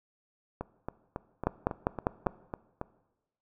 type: two click trains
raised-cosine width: 1 ms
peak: -20 / -11 dBFS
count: 9 / 5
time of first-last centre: 0.61-2.814 / 1.47-2.268 s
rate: 3.63 / 5.01 Hz
effects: noise-tail reverb RT60 1.0 s tail -19 dB re dry